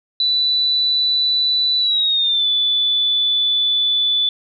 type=tone with pitch glide; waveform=sine; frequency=3974 to 3480 Hz; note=B7 to A7; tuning=+10 to -20 cents; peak=-14 dBFS; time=0.2-4.29 s; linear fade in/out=2 ms; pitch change=-230 cents; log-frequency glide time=1.79-2.48 s; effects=none